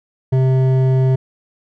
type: tone with hard clipping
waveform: sine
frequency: 130.81 Hz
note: C3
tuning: in tune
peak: -13 dBFS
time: 0.32-1.16 s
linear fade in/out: 10 ms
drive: 10 dB
effects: none